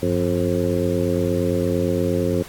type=harmonic tone with a mistuned harmonic; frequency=88.7 Hz; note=F2; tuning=27 cents sharp; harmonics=1 / 2 / 3 / 4 / 5 / 6; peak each=-25 / -25 / -25 / -25 / -25 / -25 dBFS; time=0.02-2.43 s; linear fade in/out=10 ms; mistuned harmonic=1; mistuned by=+150 cents; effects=pink hiss -40 dBFS RMS until 2.48 s + AAC 64 kbps